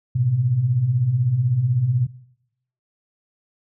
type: beating tone pair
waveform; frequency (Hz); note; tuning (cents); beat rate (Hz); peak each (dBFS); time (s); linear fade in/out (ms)
sine; 110 / 126; A2 / B2; 0 / +35; 16; -24 / -17; 0.15-2.07; 10
effects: noise-tail reverb RT60 0.8 s tail -20 dB re dry